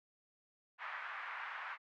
white band-pass noise, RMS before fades -45 dBFS, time 0.78-1.78 s, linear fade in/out 50 ms, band 930 to 1900 Hz, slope 24 dB/octave, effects none

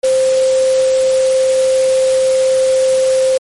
sine tone in noise, 523.3 Hz, C5, in tune, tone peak -9 dBFS, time 0.03-3.38 s, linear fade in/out 10 ms, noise white, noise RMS -25 dBFS, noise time 0.03-3.38 s, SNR +13 dB, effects MP3 48 kbps

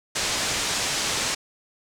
white low-pass noise, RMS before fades -26 dBFS, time 0.15-1.35 s, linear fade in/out 10 ms, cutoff 7600 Hz, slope 24 dB/octave, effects none

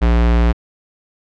square tone, 58.27 Hz, A#1, in tune, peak -11 dBFS, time 0.01-0.53 s, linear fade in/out 20 ms, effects low-pass 3000 Hz 12 dB/octave

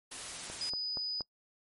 white noise, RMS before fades -42 dBFS, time 0.11-0.7 s, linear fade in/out 10 ms
click train, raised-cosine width 1 ms, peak -29 dBFS, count 4, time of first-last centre 0.5-1.208 s, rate 4.24 Hz
sine tone, 4978 Hz, D#8, in tune, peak -33 dBFS, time 0.61-1.22 s, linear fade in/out 2 ms
effects noise-tail reverb RT60 0.1 s tail -25 dB re dry + MP3 48 kbps

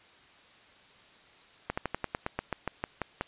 slowing click train, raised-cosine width 0.5 ms, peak -15 dBFS, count 13, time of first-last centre 1.7-3.211 s, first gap 75 ms, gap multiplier 1.09, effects white hiss -57 dBFS RMS until 3.27 s + resampled to 8000 Hz

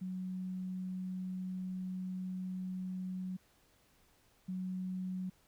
sine tone pair in turn, 185 / 185 Hz, F#3 / F#3, 0 / 0 cents, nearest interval unison, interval 0 cents, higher neither, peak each -37 / -36 dBFS, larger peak second, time 0.01-3.37 / 4.48-5.3 s, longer first, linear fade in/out 10 ms, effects pink hiss -69 dBFS RMS until 5.47 s

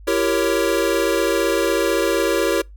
square chord, E diminished seventh, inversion none, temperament equal with one note detuned, 336.2 / 392 / 466.2 / 554.4 Hz, E4 / G4 / Bb4 / Db5, +34 / 0 / 0 / 0 cents, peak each -23 dBFS, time 0.07-2.62 s, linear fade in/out 10 ms, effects noise-tail reverb RT60 0.2 s tail -26 dB re dry + added 50 Hz sine -38 dBFS peak until 2.76 s

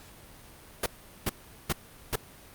pink noise bursts, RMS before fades -27 dBFS, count 4, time 0.83-2.158 s, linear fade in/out 5 ms, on 32 ms, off 400 ms, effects pink hiss -51 dBFS RMS until 2.54 s + Opus 48 kbps

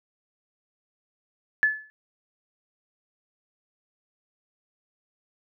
sine tone with exponential decay, 1727 Hz, A6, 33 cents flat, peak -14 dBFS, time 1.63-1.9 s, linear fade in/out 0 ms, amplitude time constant 57 ms, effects none

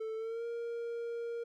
triangle tone with pitch glide, 441.5 to 467.8 Hz, A4 to A#4, +6 to +6 cents, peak -34 dBFS, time 0-1.44 s, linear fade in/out 10 ms, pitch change +100 cents, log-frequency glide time 0.16-0.45 s, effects none

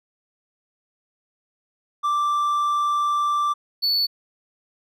triangle tone pair in turn, 1174.7 / 4453 Hz, D6 / C#8, 0 / +7 cents, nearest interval octave + major seventh, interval 2307 cents, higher second, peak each -17 dBFS, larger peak neither, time 2.03-3.54 / 3.82-4.07 s, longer first, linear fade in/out 20 ms, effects none

